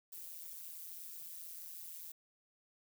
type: noise with amplitude modulation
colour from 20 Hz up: violet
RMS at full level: -45 dBFS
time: 0.12-2.12 s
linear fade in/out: 5 ms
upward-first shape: sine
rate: 167 Hz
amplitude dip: 85%
effects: none